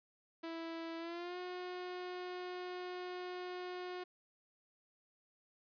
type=tone with pitch glide; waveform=sawtooth; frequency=329.6 to 361.5 Hz; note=E4 to F#4; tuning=0 to -40 cents; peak=-38 dBFS; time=0.43-4.04 s; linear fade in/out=10 ms; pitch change=+160 cents; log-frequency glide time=0.98-1.38 s; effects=resampled to 11025 Hz